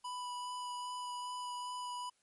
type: tone with vibrato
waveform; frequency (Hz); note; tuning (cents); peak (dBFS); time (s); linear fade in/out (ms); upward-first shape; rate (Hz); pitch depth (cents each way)
square; 987.8; B5; 0; -40; 0.04-2.1; 10; sine; 2.5; 10
effects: white hiss -75 dBFS RMS until 2.22 s + MP3 48 kbps